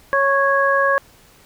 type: harmonic tone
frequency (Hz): 552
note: C#5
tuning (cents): -7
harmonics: 1 / 2 / 3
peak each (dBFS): -18 / -18 / -18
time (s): 0.13-0.98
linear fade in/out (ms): 0
effects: pink hiss -50 dBFS RMS until 1.45 s